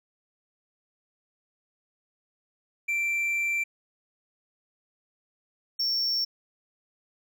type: tone pair in turn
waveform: triangle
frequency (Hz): 2349 / 5462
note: D7 / F8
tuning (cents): 0 / -39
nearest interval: octave + minor third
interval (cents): 1461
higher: second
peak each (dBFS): -23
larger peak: neither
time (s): 2.88-3.64 / 5.79-6.25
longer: first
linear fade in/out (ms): 10
effects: none